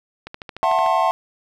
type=click train; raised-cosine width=0.3 ms; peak=-17 dBFS; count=9; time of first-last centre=0.27-0.863 s; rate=13.5 Hz
type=chord; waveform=triangle; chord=F# half-diminished seventh; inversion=third; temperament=just; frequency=666 / 740 / 888 / 1065.6 Hz; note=E5 / F#5 / A5 / C6; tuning=+18 / 0 / +16 / +31 cents; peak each=-19 dBFS; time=0.63-1.11 s; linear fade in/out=0 ms
effects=none